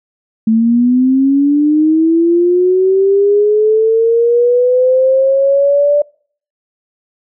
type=linear sweep; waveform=sine; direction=up; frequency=219.3 to 587.3 Hz; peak=-7 dBFS; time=0.47-6.02 s; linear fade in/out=5 ms; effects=noise-tail reverb RT60 0.5 s tail -25 dB re dry